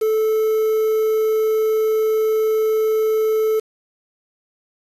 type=tone with quantisation; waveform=triangle; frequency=436.5 Hz; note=A4; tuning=14 cents flat; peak=-13 dBFS; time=0.01-3.6 s; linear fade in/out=10 ms; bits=6; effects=resampled to 32000 Hz